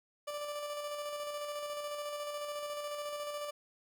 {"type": "tone with tremolo", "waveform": "30% pulse", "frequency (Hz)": 587.3, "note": "D5", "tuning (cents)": 0, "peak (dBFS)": -34, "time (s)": [0.27, 3.51], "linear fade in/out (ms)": 10, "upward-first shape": "square", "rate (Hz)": 14, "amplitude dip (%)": 30, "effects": []}